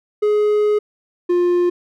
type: tone pair in turn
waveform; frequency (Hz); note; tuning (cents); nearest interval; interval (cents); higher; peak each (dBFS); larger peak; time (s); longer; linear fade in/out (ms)
triangle; 419.7 / 352.9; G#4 / F4; +18 / +18; minor third; 300; first; -11; neither; 0.22-0.79 / 1.29-1.7; first; 10
effects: none